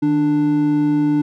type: tone pair together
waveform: triangle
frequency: 153.6 / 295.2 Hz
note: D#3 / D4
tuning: -22 / +9 cents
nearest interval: major seventh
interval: 1131 cents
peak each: -21 / -12 dBFS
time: 0.02-1.22 s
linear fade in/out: 10 ms
effects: none